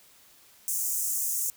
pink high-pass noise, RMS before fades -29 dBFS, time 0.68-1.5 s, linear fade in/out 0 ms, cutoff 6400 Hz, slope 48 dB/octave, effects white hiss -57 dBFS RMS until 1.56 s

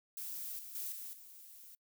violet noise with level steps, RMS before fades -43 / -49 / -41 / -46 / -55 dBFS, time 0.17-1.75 s, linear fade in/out 2 ms, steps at 0.59 / 0.75 / 0.92 / 1.13 s, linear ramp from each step 2 ms, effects noise-tail reverb RT60 0.1 s tail -25 dB re dry

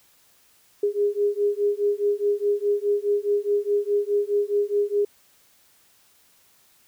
sine beating tone pair, 407.3 / 412.1 Hz, G#4 / G#4, -34 / -13 cents, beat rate 4.8 Hz, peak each -23 dBFS, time 0.83-5.05 s, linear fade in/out 5 ms, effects white hiss -59 dBFS RMS until 6.87 s

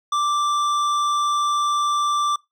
sine tone with hard clipping, 1174.7 Hz, D6, in tune, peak -20 dBFS, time 0.12-2.36 s, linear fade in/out 5 ms, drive 11 dB, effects noise-tail reverb RT60 0.2 s tail -23 dB re dry

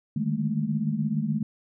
sine tone cluster, 148.2 / 155.1 / 205.7 / 222.3 Hz, D3 / D#3 / G#3 / A3, +16 / -5 / -16 / +18 cents, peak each -34 / -29 / -29 / -28 dBFS, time 0.16-1.43 s, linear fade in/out 5 ms, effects none

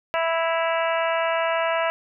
harmonic tone with a mistuned harmonic, 329.6 Hz, E4, in tune, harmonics 2 / 3 / 4 / 5 / 6 / 7 / 8 / 9, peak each -23 / -27 / -29 / -31 / -33 / -34 / -35 / -36 dBFS, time 0.14-1.9 s, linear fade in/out 0 ms, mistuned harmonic 9, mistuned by -64 cents, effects none

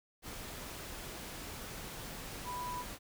sine tone in noise, 987.8 Hz, B5, in tune, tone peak -38 dBFS, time 2.44-2.85 s, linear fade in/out 50 ms, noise pink, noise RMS -45 dBFS, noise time 0.22-2.99 s, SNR +4 dB, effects none

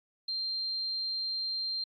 sine tone, 4170 Hz, C8, 7 cents flat, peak -31 dBFS, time 0.28-1.84 s, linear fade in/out 5 ms, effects AAC 32 kbps

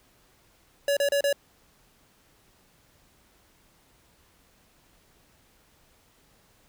square tone bursts, 566 Hz, C#5, 36 cents sharp, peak -22 dBFS, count 4, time 0.88-1.328 s, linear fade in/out 2 ms, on 88 ms, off 32 ms, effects pink hiss -62 dBFS RMS until 6.68 s

